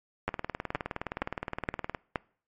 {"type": "two click trains", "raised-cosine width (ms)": 0.5, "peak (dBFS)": [-17, -13], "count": [33, 5], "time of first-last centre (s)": [[0.29, 1.948], [0.28, 2.158]], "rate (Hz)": [19.3, 2.13], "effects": ["noise-tail reverb RT60 0.5 s tail -24 dB re dry", "MP3 48 kbps"]}